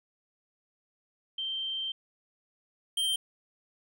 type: tone pair in turn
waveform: sine / square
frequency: 3136 / 3148 Hz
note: G7 / G7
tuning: 0 / +7 cents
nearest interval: unison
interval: 7 cents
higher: second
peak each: -31 / -27 dBFS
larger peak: second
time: 1.38-1.92 / 2.97-3.16 s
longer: first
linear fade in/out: 5 ms
effects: none